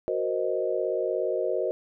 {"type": "chord", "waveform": "sine", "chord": "C half-diminished seventh", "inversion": "second", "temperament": "equal", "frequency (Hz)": [370, 466.2, 523.3, 622.3], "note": ["Gb4", "Bb4", "C5", "Eb5"], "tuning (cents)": [0, 0, 0, 0], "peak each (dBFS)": -30, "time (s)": [0.08, 1.71], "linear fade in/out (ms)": 0, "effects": []}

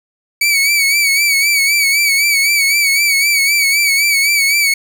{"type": "tone with vibrato", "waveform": "sawtooth", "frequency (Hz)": 2267, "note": "C#7", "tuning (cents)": 38, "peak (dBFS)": -7, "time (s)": [0.41, 4.74], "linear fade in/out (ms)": 5, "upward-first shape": "sine", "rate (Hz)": 3.9, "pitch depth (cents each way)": 61, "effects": []}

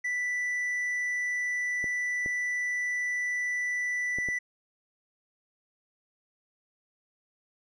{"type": "tone", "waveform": "triangle", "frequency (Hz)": 1975.5, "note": "B6", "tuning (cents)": 0, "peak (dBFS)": -26, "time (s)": [0.04, 4.39], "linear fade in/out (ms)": 10}
{"type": "clicks", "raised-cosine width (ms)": 2, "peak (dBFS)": -26, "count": 4, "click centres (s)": [1.842, 2.261, 4.186, 4.287]}
{"effects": ["resampled to 22050 Hz"]}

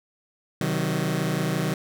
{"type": "chord", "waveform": "sawtooth", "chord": "C diminished", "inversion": "none", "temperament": "just", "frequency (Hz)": [130.81, 156.98, 188.37], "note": ["C3", "Eb3", "Gb3"], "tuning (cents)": [0, 16, 31], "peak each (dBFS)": [-26, -22, -24], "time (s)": [0.61, 1.74], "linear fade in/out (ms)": 2, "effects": []}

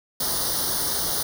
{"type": "noise with comb filter", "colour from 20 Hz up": "white", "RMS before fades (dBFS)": -25, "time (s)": [0.2, 1.23], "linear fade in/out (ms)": 5, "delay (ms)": 0.2, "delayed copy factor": 0.95, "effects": []}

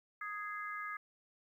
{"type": "harmonic tone", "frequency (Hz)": 415.3, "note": "G#4", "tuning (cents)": 0, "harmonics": [3, 4, 5], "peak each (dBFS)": [-42, -44, -46], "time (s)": [0.21, 0.97], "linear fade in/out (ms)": 5, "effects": ["12-bit"]}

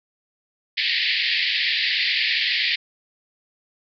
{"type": "band-pass noise", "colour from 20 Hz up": "pink", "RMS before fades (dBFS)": -22, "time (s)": [0.77, 2.76], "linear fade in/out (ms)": 10, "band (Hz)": [1800, 4800], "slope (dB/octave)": 96, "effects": []}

